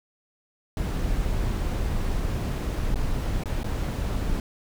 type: noise with dropouts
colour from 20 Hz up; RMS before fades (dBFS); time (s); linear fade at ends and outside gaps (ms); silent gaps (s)
brown; -26; 0.77-4.4; 1; 2.944-2.957 / 3.436-3.457 / 3.633-3.643
effects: none